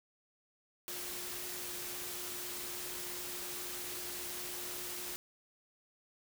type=tone in noise; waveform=sine; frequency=357 Hz; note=F4; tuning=38 cents sharp; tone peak=-51 dBFS; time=0.88-5.16 s; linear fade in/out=0 ms; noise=white; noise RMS=-42 dBFS; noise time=0.88-5.16 s; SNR=-12 dB; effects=none